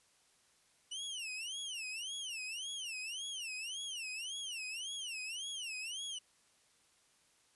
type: tone with vibrato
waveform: sawtooth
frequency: 2893 Hz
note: F#7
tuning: 40 cents flat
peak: -37 dBFS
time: 0.91-6.19 s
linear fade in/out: 10 ms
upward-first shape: sine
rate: 1.8 Hz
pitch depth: 250 cents each way
effects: white hiss -70 dBFS RMS until 7.55 s + resampled to 24000 Hz